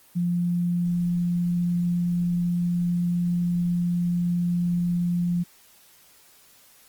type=tone; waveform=sine; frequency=174.61 Hz; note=F3; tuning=in tune; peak=-21 dBFS; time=0.15-5.44 s; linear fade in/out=20 ms; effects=white hiss -55 dBFS RMS until 6.88 s + Opus 24 kbps